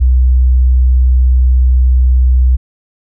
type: tone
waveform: sine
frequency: 63.1 Hz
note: B1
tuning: 38 cents sharp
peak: -5 dBFS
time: 0-2.57 s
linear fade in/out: 20 ms
effects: none